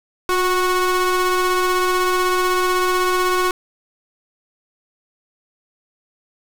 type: ring-modulated tone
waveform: 35% pulse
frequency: 369.5 Hz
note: F#4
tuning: 2 cents flat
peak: -11 dBFS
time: 0.29-3.51 s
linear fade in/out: 2 ms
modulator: 731 Hz
effects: none